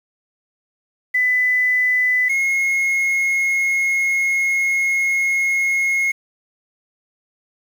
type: tone pair in turn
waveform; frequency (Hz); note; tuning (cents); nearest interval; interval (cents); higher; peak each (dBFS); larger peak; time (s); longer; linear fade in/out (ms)
sine / triangle; 2000 / 2161; B6 / C#7; +21 / -45; minor second; 134; second; -14; neither; 1.14-2.29 / 2.29-6.12; second; 10
effects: 7-bit